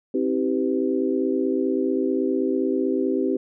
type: tone cluster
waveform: sine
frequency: 264.4 / 320.1 / 389.4 / 501 Hz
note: C4 / D#4 / G4 / B4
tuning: +18 / +49 / -12 / +25 cents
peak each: -24 / -26 / -24 / -30 dBFS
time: 0.14-3.37 s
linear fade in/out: 5 ms
effects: none